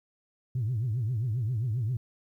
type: tone with vibrato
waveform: sine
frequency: 116.6 Hz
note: A#2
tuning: 1 cent sharp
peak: -25 dBFS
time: 0.55-1.97 s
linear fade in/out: 5 ms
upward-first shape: triangle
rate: 7.5 Hz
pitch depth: 250 cents each way
effects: tanh soft clip ceiling -23 dBFS + 11-bit